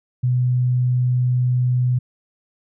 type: tone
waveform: sine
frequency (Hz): 125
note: B2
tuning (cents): +21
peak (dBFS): -15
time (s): 0.23-1.99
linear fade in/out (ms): 10
effects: none